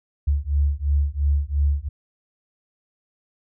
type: beating tone pair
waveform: sine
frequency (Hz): 70.4 / 73.3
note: C#2 / D2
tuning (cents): +27 / -3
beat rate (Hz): 2.9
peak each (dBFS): -21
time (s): 0.27-1.89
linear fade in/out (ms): 10
effects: none